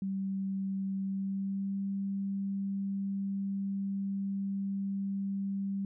sine tone with pitch glide, 193.6 to 196.64 Hz, G3 to G3, -21 to +6 cents, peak -31 dBFS, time 0.02-5.85 s, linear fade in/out 2 ms, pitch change +27 cents, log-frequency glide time 1.02-1.78 s, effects none

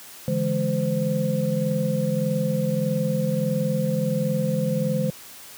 sine tone cluster, 145.6 / 167.2 / 209 / 516 Hz, D3 / E3 / G#3 / C5, -15 / +25 / +11 / -24 cents, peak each -26 dBFS, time 0.28-5.1 s, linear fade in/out 0 ms, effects white hiss -43 dBFS RMS until 5.57 s + high-pass 80 Hz 12 dB/octave

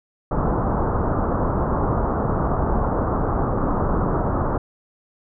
pink low-pass noise, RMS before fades -21 dBFS, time 0.31-4.58 s, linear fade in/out 5 ms, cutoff 1300 Hz, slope 48 dB/octave, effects none

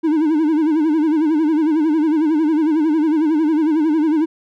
triangle tone with vibrato, 311.1 Hz, D#4, in tune, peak -11 dBFS, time 0.03-4.26 s, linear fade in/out 20 ms, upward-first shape sine, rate 11 Hz, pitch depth 100 cents each way, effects none

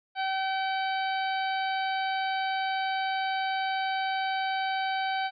harmonic tone, 767 Hz, G5, 38 cents flat, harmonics 1 / 2 / 3 / 4 / 5 / 6, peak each -28 / -34 / -38 / -40 / -42 / -44 dBFS, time 0.15-5.31 s, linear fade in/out 50 ms, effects none

